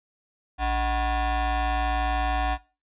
40% pulse ring-modulated tone, 344.5 Hz, F4, 24 cents flat, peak -19 dBFS, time 0.58-2.58 s, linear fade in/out 50 ms, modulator 401 Hz, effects noise-tail reverb RT60 0.3 s tail -19 dB re dry + resampled to 8000 Hz

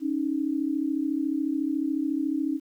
sine tone pair together, 276.8 / 310.8 Hz, C#4 / D#4, -2 / -2 cents, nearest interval major second, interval 200 cents, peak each -27 dBFS, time 0-2.6 s, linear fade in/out 50 ms, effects 10-bit

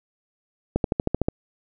accelerating click train, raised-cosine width 2 ms, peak -7 dBFS, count 8, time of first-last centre 0.76-1.285 s, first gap 82 ms, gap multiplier 0.97, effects none

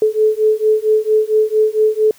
sine beating tone pair, 429.9 / 434.3 Hz, A4 / A4, -40 / -23 cents, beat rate 4.4 Hz, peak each -14 / -14 dBFS, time 0.02-2.11 s, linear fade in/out 2 ms, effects white hiss -47 dBFS RMS until 2.18 s

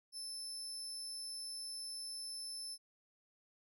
30% pulse tone, 5274 Hz, E8, in tune, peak -39 dBFS, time 0.12-2.78 s, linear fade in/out 50 ms, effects none

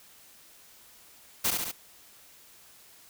white noise with echo, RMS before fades -26 dBFS, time 1.44-1.51 s, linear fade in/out 10 ms, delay 69 ms, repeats 3, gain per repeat -3 dB, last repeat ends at 1.717 s, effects white hiss -55 dBFS RMS until 3.09 s

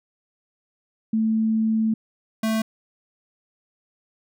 sine / square tone pair in turn, 220.9 / 220.9 Hz, A3 / A3, +7 / +7 cents, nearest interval unison, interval 0 cents, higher neither, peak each -18 / -21 dBFS, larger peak first, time 1.13-1.94 / 2.43-2.62 s, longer first, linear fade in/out 5 ms, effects none

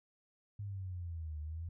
sine exponential two-way sweep, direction down then up, 103.83 to 75.1 to 85.8 Hz, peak -39 dBFS, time 0.59-1.69 s, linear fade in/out 5 ms, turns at 1.4 s, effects none

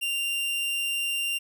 45% pulse tone, 2783 Hz, F7, 7 cents flat, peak -26 dBFS, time 0.01-1.39 s, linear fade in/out 20 ms, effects none

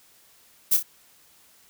violet noise with echo, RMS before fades -19 dBFS, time 0.71-0.77 s, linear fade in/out 10 ms, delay 30 ms, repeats 2, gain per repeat -7 dB, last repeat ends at 0.83 s, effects white hiss -57 dBFS RMS until 1.69 s

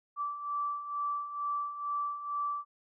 sine beating tone pair, 1161 / 1163.2 Hz, D6 / D6, -20 / -17 cents, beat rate 2.2 Hz, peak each -39 / -33 dBFS, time 0.16-2.65 s, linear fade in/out 50 ms, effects none

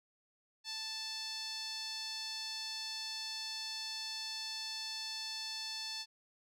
sawtooth tone with band-pass filter, 880 Hz, A5, in tune, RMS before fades -42 dBFS, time 0.64-6.06 s, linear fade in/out 50 ms, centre 4700 Hz, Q 3.8, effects none

